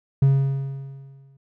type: tone with exponential decay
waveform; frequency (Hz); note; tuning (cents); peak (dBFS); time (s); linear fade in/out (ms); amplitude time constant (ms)
triangle; 136.6; C#3; -25; -9; 0.22-1.37; 5; 250
effects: tanh soft clip ceiling -5 dBFS